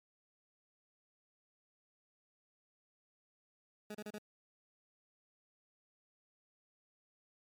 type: tone bursts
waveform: 20% pulse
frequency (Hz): 210.3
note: G#3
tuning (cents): +22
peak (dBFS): -38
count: 4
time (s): 3.9-4.184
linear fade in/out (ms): 5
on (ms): 47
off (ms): 32
effects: MP3 96 kbps